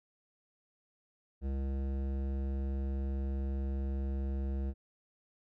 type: tone with hard clipping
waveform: triangle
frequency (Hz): 67.6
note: C#2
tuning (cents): -43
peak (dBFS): -34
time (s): 1.41-4.74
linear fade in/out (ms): 50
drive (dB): 18
effects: none